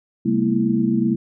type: tone cluster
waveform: sine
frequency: 133.8 / 197.3 / 225.8 / 247.7 / 330.5 Hz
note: C3 / G3 / A3 / B3 / E4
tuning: +39 / +11 / +45 / +5 / +5 cents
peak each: -27 / -22 / -19 / -26 / -23 dBFS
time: 0.25-1.16 s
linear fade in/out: 10 ms
effects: none